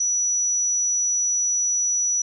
sine tone, 5890 Hz, F#8, 9 cents flat, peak -19 dBFS, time 0-2.22 s, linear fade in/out 5 ms, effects none

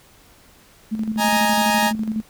sine tone with tremolo, 218.4 Hz, A3, 13 cents flat, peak -19 dBFS, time 0.91-2.22 s, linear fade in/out 20 ms, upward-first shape square, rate 12 Hz, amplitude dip 55%
sawtooth chord, D# suspended fourth, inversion none, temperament equal, 622.3 / 830.6 / 932.3 Hz, D#5 / G#5 / A#5, 0 / 0 / 0 cents, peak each -21 / -16 / -17 dBFS, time 1.17-1.93 s, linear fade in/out 50 ms
effects pink hiss -51 dBFS RMS until 2.29 s

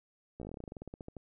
slowing click train, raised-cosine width 2 ms, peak -30 dBFS, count 20, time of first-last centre 0.4-1.167 s, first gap 15 ms, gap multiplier 1.1, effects none

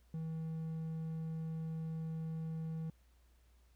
triangle tone, 160.8 Hz, E3, 43 cents flat, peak -36 dBFS, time 0.14-2.9 s, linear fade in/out 2 ms, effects added 60 Hz sine -64 dBFS peak until 3.75 s + pink hiss -75 dBFS RMS until 3.75 s

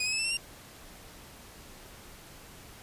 20% pulse tone with pitch steps, 2489 / 2544 / 2601 / 2658 / 2717 / 2778 Hz, D#7 / D#7 / E7 / E7 / F7 / F7, 0 / +38 / -24 / +14 / -48 / -10 cents, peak -23 dBFS, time 0-0.372 s, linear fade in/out 5 ms, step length 62 ms, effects pink hiss -50 dBFS RMS until 2.82 s + resampled to 32000 Hz

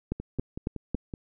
two click trains, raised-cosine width 3 ms, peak -22 / -15 dBFS, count 6 / 4, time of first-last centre 0.2-1.138 / 0.12-0.946 s, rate 5.33 / 3.63 Hz, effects none

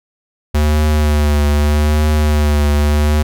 square tone with vibrato, 74.7 Hz, D2, 30 cents sharp, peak -11 dBFS, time 0.54-3.23 s, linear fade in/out 10 ms, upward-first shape triangle, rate 0.81 Hz, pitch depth 40 cents each way, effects none

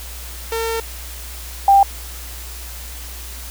sawtooth / sine tone pair in turn, 454.1 / 791.7 Hz, A#4 / G5, -45 / +17 cents, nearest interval minor seventh, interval 962 cents, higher second, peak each -16 / -7 dBFS, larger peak second, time 0.52-0.8 / 1.68-1.83 s, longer first, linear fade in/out 2 ms, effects added 60 Hz sine -32 dBFS peak until 3.5 s + white hiss -35 dBFS RMS until 3.5 s

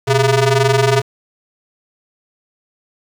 sawtooth ring-modulated tone, 270 Hz, C#4, 45 cents flat, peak -4 dBFS, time 0.07-1.02 s, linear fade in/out 20 ms, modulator 146 Hz, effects low-pass 8000 Hz 12 dB/octave + 7-bit

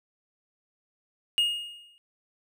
triangle tone with exponential decay, 2855 Hz, F7, 37 cents sharp, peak -17 dBFS, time 1.38-1.98 s, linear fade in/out 0 ms, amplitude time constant 130 ms, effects none

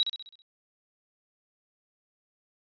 sine tone with echo, 3870 Hz, B7, 36 cents flat, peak -21 dBFS, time 0-0.03 s, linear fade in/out 0 ms, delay 65 ms, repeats 6, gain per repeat -6 dB, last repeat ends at 0.42 s, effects resampled to 11025 Hz

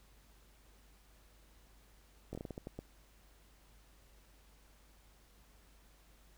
slowing click train, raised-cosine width 2 ms, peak -29 dBFS, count 9, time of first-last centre 2.33-2.79 s, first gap 20 ms, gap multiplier 1.29, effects added 50 Hz sine -63 dBFS peak until 6.37 s + pink hiss -67 dBFS RMS until 6.37 s

